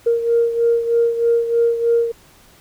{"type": "beating tone pair", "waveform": "sine", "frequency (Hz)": [466.2, 469.4], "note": ["A#4", "A#4"], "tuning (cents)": [0, 12], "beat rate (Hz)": 3.2, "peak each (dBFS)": [-14, -20], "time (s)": [0.06, 2.12], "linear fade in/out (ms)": 10, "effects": ["tanh soft clip ceiling -6 dBFS", "pink hiss -49 dBFS RMS until 2.6 s"]}